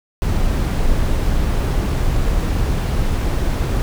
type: noise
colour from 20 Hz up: brown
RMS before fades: -17 dBFS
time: 0.22-3.82 s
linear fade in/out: 0 ms
effects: none